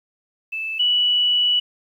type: tone pair in turn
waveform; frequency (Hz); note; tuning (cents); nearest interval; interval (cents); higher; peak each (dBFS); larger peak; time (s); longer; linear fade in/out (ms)
sine; 2631 / 2949; E7 / F#7; -4 / -6; major second; 198; second; -24 / -15; second; 0.52-0.79 / 0.79-1.6; second; 10
effects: 9-bit